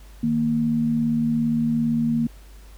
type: tone pair together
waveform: sine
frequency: 155.58 / 233.1 Hz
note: D#3 / A#3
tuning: 0 / 0 cents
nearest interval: perfect fifth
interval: 700 cents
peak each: -27 / -19 dBFS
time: 0.23-2.27 s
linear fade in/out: 5 ms
effects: added 50 Hz sine -42 dBFS peak until 2.77 s + pink hiss -53 dBFS RMS until 2.77 s